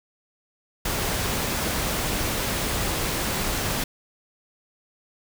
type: noise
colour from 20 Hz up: pink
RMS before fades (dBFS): -26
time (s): 0.85-3.84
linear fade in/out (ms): 5
effects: none

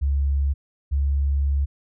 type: tone pair in turn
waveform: sine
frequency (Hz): 69.7 / 69.97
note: C#2 / C#2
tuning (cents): +10 / +17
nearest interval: unison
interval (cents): 7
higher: second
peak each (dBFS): -18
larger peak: neither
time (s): 0.01-0.54 / 0.91-1.66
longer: second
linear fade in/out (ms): 20
effects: none

